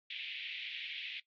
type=band-pass noise; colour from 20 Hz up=white; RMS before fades=-43 dBFS; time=0.1-1.2 s; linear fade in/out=5 ms; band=2100 to 3500 Hz; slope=48 dB/octave; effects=noise-tail reverb RT60 0.1 s tail -17 dB re dry + AAC 64 kbps